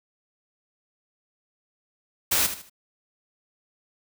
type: noise with echo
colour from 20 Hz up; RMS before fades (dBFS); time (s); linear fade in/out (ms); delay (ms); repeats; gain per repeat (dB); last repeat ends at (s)
white; -22; 2.31-2.47; 10; 76; 3; -10; 2.698
effects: none